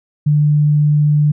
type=tone; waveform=sine; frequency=148.7 Hz; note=D3; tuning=22 cents sharp; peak=-9 dBFS; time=0.26-1.32 s; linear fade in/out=10 ms; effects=none